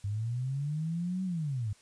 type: linear two-way sweep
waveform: sine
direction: up then down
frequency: 98 to 190 to 98 Hz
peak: -30 dBFS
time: 0.04-1.73 s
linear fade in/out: 5 ms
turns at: 1.24 s
effects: white hiss -61 dBFS RMS until 1.81 s + resampled to 22050 Hz